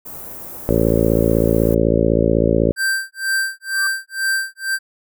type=band-stop noise; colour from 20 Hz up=white; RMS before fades=-33 dBFS; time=0.05-1.75 s; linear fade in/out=10 ms; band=830 to 16000 Hz; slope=12 dB/octave
type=harmonic tone; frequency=56 Hz; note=A1; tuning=31 cents sharp; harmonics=1 / 2 / 3 / 4 / 5 / 6 / 7 / 8 / 9 / 10; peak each=-22 / -22 / -22 / -22 / -22 / -22 / -22 / -22 / -22 / -22 dBFS; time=0.69-2.72 s; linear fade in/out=0 ms
type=tone with tremolo; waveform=square; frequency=1568 Hz; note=G6; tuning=in tune; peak=-16 dBFS; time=2.76-4.79 s; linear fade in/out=50 ms; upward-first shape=sine; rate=2.1 Hz; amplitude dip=100%
type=tone with exponential growth; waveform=sine; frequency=1174.7 Hz; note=D6; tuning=in tune; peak=-25 dBFS; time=3.65-3.87 s; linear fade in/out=0 ms; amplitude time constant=47 ms
effects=none